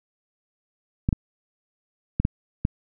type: clicks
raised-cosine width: 5 ms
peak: -8 dBFS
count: 5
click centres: 1.089 / 1.128 / 2.2 / 2.251 / 2.651 s
effects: none